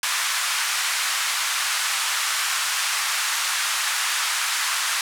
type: band-pass noise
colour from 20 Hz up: pink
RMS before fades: -24 dBFS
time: 0.03-5.01 s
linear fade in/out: 2 ms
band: 1100 to 11000 Hz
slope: 24 dB/octave
effects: none